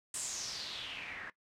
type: noise with low-pass filter sweep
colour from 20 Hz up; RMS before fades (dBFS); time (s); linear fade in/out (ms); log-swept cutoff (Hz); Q
white; -42; 0.14-1.3; 2; 8700 to 1700; 4.9
effects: noise-tail reverb RT60 0.1 s tail -17 dB re dry